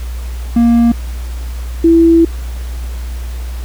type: tone pair in turn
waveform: triangle / sine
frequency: 234.5 / 331.6 Hz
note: A#3 / E4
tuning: +11 / +10 cents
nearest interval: tritone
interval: 599 cents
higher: second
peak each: -4 dBFS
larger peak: neither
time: 0.56-0.92 / 1.84-2.25 s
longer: second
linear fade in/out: 5 ms
effects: added 60 Hz sine -19 dBFS peak until 3.64 s + pink hiss -36 dBFS RMS until 3.64 s